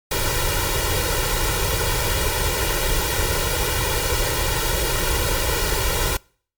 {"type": "noise with comb filter", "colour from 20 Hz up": "pink", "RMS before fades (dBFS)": -21, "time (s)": [0.11, 6.17], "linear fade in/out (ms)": 5, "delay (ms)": 2.1, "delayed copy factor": 1, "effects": ["noise-tail reverb RT60 0.5 s tail -26 dB re dry", "MP3 96 kbps"]}